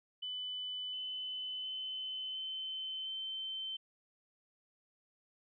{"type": "tone with pitch steps", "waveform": "sine", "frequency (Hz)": [3000, 3023, 3045, 3068, 3091], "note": ["F#7", "F#7", "F#7", "G7", "G7"], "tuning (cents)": [23, 36, 49, -38, -25], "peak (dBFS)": -38, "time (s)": [0.22, 3.77], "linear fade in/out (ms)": 10, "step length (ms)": 710, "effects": []}